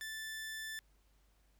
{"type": "tone", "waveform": "sawtooth", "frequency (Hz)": 1760, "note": "A6", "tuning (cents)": 0, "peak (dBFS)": -38, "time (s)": [0.01, 0.79], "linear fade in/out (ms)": 0, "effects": ["added 50 Hz sine -68 dBFS peak until 1.59 s", "pink hiss -75 dBFS RMS until 1.59 s"]}